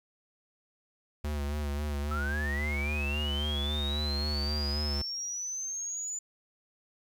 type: tone with vibrato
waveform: square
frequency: 73 Hz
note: D2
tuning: 10 cents flat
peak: -31 dBFS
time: 1.24-5.02 s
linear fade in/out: 5 ms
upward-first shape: sine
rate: 3.7 Hz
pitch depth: 46 cents each way
type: linear sweep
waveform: sine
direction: up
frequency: 1295 to 7040 Hz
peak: -33 dBFS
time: 2.11-6.19 s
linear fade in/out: 5 ms
effects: 10-bit